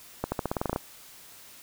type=accelerating click train; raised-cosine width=1 ms; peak=-13 dBFS; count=11; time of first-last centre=0.24-0.761 s; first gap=80 ms; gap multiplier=0.9; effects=white hiss -50 dBFS RMS until 1.62 s